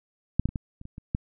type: clicks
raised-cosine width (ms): 5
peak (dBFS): -8 / -11 / -22 / -17 / -30 / -28 / -27 / -13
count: 8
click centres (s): 0.396 / 0.456 / 0.49 / 0.558 / 0.814 / 0.854 / 0.981 / 1.149
effects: none